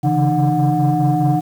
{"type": "tone cluster", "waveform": "sine", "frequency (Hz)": [137.5, 142.3, 161.9, 304.2, 731], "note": ["C#3", "C#3", "E3", "D#4", "F#5"], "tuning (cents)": [-14, 46, -31, -39, -21], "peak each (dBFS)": -18, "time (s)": [0.03, 1.41], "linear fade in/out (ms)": 20, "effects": ["tanh soft clip ceiling -7 dBFS", "7-bit"]}